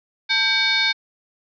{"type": "tone with frequency modulation", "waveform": "sine", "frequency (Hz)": 2960, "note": "F#7", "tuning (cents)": 0, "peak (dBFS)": -16, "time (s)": [0.29, 0.93], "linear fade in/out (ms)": 20, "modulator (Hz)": 690, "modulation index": 2.3, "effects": ["high-pass 400 Hz 12 dB/octave"]}